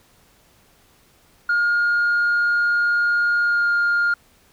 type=tone with pitch glide; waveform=sine; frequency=1421 to 1409.6 Hz; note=F6 to F6; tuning=+30 to +16 cents; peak=-14 dBFS; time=1.49-4.14 s; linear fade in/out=5 ms; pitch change=-14 cents; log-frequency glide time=3.42-3.72 s; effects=tanh soft clip ceiling -14 dBFS + pink hiss -56 dBFS RMS until 4.52 s